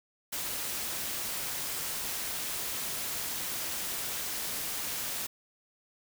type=noise with amplitude modulation; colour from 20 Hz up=white; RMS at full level=-33 dBFS; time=0.32-5.27 s; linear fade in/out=10 ms; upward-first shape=sine; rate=262 Hz; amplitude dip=45%; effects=none